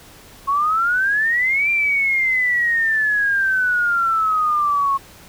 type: exponential two-way sweep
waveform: sine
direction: up then down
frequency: 1089 to 2381 to 1089 Hz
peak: -15 dBFS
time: 0.47-4.98 s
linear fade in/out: 20 ms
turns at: 1.7 s
effects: pink hiss -44 dBFS RMS until 5.28 s